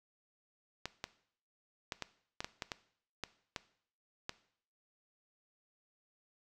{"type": "clicks", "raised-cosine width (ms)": 0.2, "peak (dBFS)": -20, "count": 11, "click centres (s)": [0.856, 1.041, 1.922, 2.023, 2.405, 2.445, 2.622, 2.718, 3.237, 3.562, 4.294], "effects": ["noise-tail reverb RT60 0.6 s tail -17 dB re dry"]}